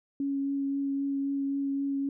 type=tone with vibrato; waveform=sine; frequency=277.2 Hz; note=C#4; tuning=in tune; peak=-27 dBFS; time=0.2-2.09 s; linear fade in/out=2 ms; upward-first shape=triangle; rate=3.8 Hz; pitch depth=12 cents each way; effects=none